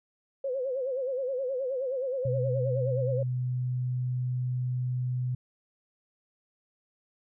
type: tone with vibrato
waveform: sine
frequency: 522 Hz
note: C5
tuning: 4 cents flat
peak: -28 dBFS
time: 0.44-3.23 s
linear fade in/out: 5 ms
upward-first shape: sine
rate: 9.5 Hz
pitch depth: 100 cents each way
type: tone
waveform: sine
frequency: 125.6 Hz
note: B2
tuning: 30 cents sharp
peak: -27 dBFS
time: 2.25-5.35 s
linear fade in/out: 5 ms
effects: none

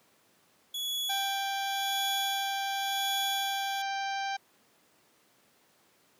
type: tone with tremolo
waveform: 40% pulse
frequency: 3383 Hz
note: G#7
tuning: 31 cents sharp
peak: -29 dBFS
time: 0.74-3.82 s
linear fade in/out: 5 ms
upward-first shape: sine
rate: 0.92 Hz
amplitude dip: 65%
type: harmonic tone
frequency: 786 Hz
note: G5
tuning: 4 cents sharp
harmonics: 1 / 2 / 3 / 4 / 5 / 6 / 7 / 8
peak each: -32 / -38 / -42 / -44 / -46 / -48 / -49 / -50 dBFS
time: 1.09-4.37 s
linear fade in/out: 10 ms
effects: pink hiss -65 dBFS RMS until 6.19 s + high-pass 200 Hz 12 dB/octave

